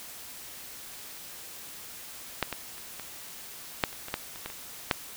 clicks, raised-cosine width 0.3 ms, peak -9 / -16 / -29 / -23 / -6 / -28 / -22 / -12 / -27 / -18 / -26 / -6 dBFS, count 12, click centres 2.427 / 2.527 / 2.781 / 2.997 / 3.838 / 3.929 / 4.084 / 4.141 / 4.359 / 4.46 / 4.501 / 4.912 s, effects white hiss -44 dBFS RMS until 5.16 s

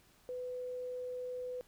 sine tone, 499.9 Hz, B4, 21 cents sharp, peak -38 dBFS, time 0.29-1.61 s, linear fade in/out 0 ms, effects pink hiss -66 dBFS RMS until 1.67 s

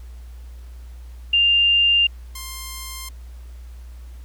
sine / 5% pulse tone pair in turn, 2797 / 1053.2 Hz, F7 / C6, +2 / +11 cents, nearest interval octave + perfect fourth, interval 1691 cents, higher first, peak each -13 / -20 dBFS, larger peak first, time 1.33-2.07 / 2.35-3.09 s, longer neither, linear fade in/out 5 ms, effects added 60 Hz sine -35 dBFS peak until 4.24 s + pink hiss -55 dBFS RMS until 4.24 s

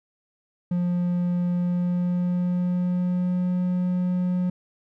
triangle tone with pitch glide, 176.6 to 180.41 Hz, F3 to F#3, +20 to -43 cents, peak -19 dBFS, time 0.71-4.5 s, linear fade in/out 5 ms, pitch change +37 cents, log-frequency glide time 1.54-3.52 s, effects none

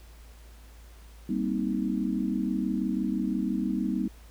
sine chord, C minor seventh, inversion second, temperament just, 196.22 / 235.5 / 261.6 / 314 Hz, G3 / Bb3 / C4 / Eb4, +2 / +18 / 0 / +16 cents, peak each -30 / -31 / -32 / -32 dBFS, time 1.29-4.08 s, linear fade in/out 5 ms, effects added 56 Hz sine -47 dBFS peak until 4.3 s + pink hiss -57 dBFS RMS until 4.3 s

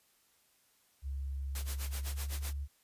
sine tone with pitch glide, 68.5 to 70.59 Hz, C#2 to C#2, -20 to +32 cents, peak -35 dBFS, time 1.02-2.68 s, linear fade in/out 50 ms, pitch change +52 cents, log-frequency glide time 1.96-2.2 s
white noise with tremolo, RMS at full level -41 dBFS, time 1.55-2.53 s, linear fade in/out 2 ms, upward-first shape sine, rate 7.9 Hz, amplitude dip 90%
effects white hiss -70 dBFS RMS until 2.83 s + resampled to 32000 Hz

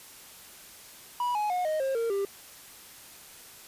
triangle tone with pitch steps, 976 / 839.9 / 722.8 / 622 / 535.3 / 460.6 / 396.4 Hz, B5 / G#5 / F#5 / D#5 / C5 / A#4 / G4, -21 / +19 / -41 / -1 / +39 / -21 / +19 cents, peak -24 dBFS, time 1.2-2.25 s, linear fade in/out 2 ms, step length 150 ms, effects white hiss -49 dBFS RMS until 3.67 s + resampled to 32000 Hz

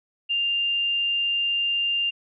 sine tone, 2796 Hz, F7, 1 cent sharp, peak -21 dBFS, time 0.29-2.11 s, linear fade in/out 20 ms, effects none

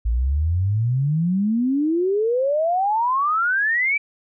sine exponential sweep, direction up, 54.2 to 2349 Hz, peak -17 dBFS, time 0.05-3.98 s, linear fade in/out 10 ms, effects none

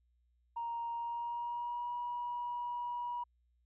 sine tone with pitch glide, 935 to 965.2 Hz, A#5 to B5, +5 to -40 cents, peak -35 dBFS, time 0.56-3.24 s, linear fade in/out 10 ms, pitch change +55 cents, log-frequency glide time 0.92-1.92 s, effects tanh soft clip ceiling -31 dBFS + added 60 Hz sine -70 dBFS peak until 3.65 s

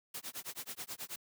white noise with tremolo, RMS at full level -41 dBFS, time 0.14-1.16 s, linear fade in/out 5 ms, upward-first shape sine, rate 9.3 Hz, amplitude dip 100%, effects high-pass 100 Hz 12 dB/octave

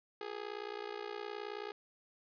sawtooth tone with amplitude modulation, 415.3 Hz, G#4, in tune, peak -33 dBFS, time 0.21-1.72 s, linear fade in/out 2 ms, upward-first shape sine, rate 59 Hz, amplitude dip 90%, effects resampled to 11025 Hz + 11-bit

